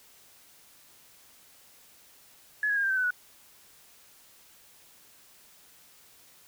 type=tone with pitch steps; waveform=sine; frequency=1700 / 1659.3 / 1619.5 / 1580.7 / 1542.8 / 1505.8 / 1469.7 Hz; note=G#6 / G#6 / G#6 / G6 / G6 / F#6 / F#6; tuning=+40 / -2 / -44 / +14 / -28 / +30 / -12 cents; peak=-24 dBFS; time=2.63-3.106 s; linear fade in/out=2 ms; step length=68 ms; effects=white hiss -57 dBFS RMS until 6.47 s